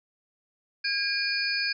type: tone cluster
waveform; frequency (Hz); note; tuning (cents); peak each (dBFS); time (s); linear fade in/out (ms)
sine; 1623 / 2413 / 4466 / 4993; G#6 / D7 / C#8 / D#8; -40 / +46 / +12 / +5; -30 / -31 / -31 / -31; 0.84-1.73; 10
effects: none